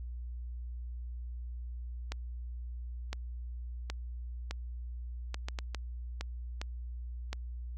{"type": "clicks", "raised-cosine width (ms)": 0.2, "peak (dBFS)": -20, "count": 11, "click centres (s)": [2.12, 3.13, 3.9, 4.51, 5.344, 5.485, 5.588, 5.747, 6.21, 6.615, 7.33], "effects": ["added 60 Hz sine -38 dBFS peak until 7.77 s"]}